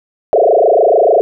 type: tone with frequency modulation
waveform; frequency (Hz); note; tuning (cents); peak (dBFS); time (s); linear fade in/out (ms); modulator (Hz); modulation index
sine; 554.4; C#5; 0; -6; 0.33-1.21; 0; 26.8; 5.6
effects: none